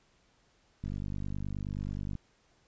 click train, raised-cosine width 5 ms, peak -25 dBFS, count 66, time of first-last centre 0.84-2.153 s, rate 49.5 Hz, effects pink hiss -68 dBFS RMS until 2.67 s + resampled to 16000 Hz

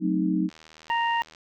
sine chord, F# diminished seventh, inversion none, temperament equal, 185 / 220 / 261.6 / 311.1 Hz, F#3 / A3 / C4 / Eb4, 0 / 0 / 0 / 0 cents, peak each -25 / -31 / -30 / -25 dBFS, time 0-0.5 s, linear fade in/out 50 ms
click train, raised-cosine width 0.2 ms, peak -30 dBFS, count 69, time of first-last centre 0.49-1.349 s, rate 79.2 Hz
harmonic tone, 931 Hz, A#5, 2 cents flat, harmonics 1 / 2 / 3, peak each -23 / -29 / -33 dBFS, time 0.9-1.22 s, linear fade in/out 0 ms
effects none

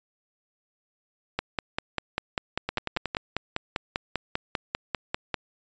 two click trains, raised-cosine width 0.3 ms, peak -12 / -10 dBFS, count 6 / 21, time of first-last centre 2.69-3.149 / 1.39-5.343 s, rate 10.9 / 5.06 Hz, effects resampled to 16000 Hz

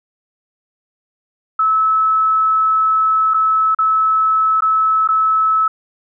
sine tone with dropouts, 1300 Hz, E6, 24 cents flat, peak -11 dBFS, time 1.59-5.68 s, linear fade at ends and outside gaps 5 ms, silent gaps 3.338-3.342 / 3.748-3.787 / 4.607-4.621 / 5.076-5.087 s, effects none

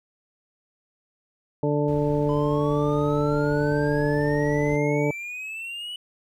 harmonic tone, 146.83 Hz, D3, in tune, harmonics 1 / 2 / 3 / 4 / 6, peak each -25 / -26 / -25 / -28 / -33 dBFS, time 1.63-5.11 s, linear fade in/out 2 ms
brown noise, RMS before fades -39 dBFS, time 1.88-4.76 s, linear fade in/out 0 ms
triangle exponential sweep, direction up, 1004 to 2974 Hz, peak -30 dBFS, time 2.29-5.96 s, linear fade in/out 2 ms
effects none

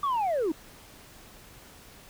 sine linear sweep, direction down, 1174.7 to 289.1 Hz, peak -22 dBFS, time 0.03-0.52 s, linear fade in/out 5 ms, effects tanh soft clip ceiling -23 dBFS + pink hiss -51 dBFS RMS until 2.09 s

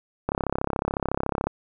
click train, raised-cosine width 1 ms, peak -10 dBFS, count 41, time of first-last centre 0.29-1.47 s, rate 33.9 Hz, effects none

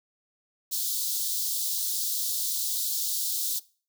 white high-pass noise, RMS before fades -29 dBFS, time 0.71-3.6 s, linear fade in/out 20 ms, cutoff 3600 Hz, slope 48 dB/octave, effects noise-tail reverb RT60 0.4 s tail -21 dB re dry

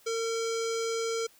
square tone with low-pass filter, 455.3 Hz, A#4, 41 cents flat, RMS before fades -31 dBFS, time 0.06-1.27 s, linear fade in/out 10 ms, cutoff 6500 Hz, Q 3, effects white hiss -60 dBFS RMS until 1.39 s

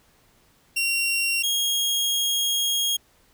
sawtooth tone pair in turn, 2749 / 3269 Hz, F7 / G#7, -28 / -28 cents, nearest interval minor third, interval 300 cents, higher second, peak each -18 dBFS, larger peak neither, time 0.76-1.43 / 1.43-2.97 s, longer second, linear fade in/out 10 ms, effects pink hiss -60 dBFS RMS until 3.33 s

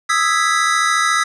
square chord, E major seventh, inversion third, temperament equal, 1244.5 / 1318.5 / 1661.2 / 1975.5 Hz, D#6 / E6 / G#6 / B6, 0 / 0 / 0 / 0 cents, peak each -20 / -19 / -23 / -20 dBFS, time 0.09-1.24 s, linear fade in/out 10 ms, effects resampled to 22050 Hz + 7-bit

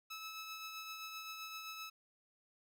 15% pulse tone with tremolo, 1300 Hz, E6, 24 cents flat, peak -37 dBFS, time 0.1-1.9 s, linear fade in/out 10 ms, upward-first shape triangle, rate 7.7 Hz, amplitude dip 40%, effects none

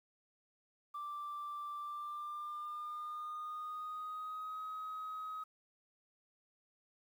sine tone with pitch glide, 1174.7 to 1266.3 Hz, D6 to D#6, 0 to +30 cents, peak -39 dBFS, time 0.94-5.44 s, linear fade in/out 10 ms, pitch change +130 cents, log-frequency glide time 1.78-4.61 s, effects tanh soft clip ceiling -38 dBFS + 11-bit

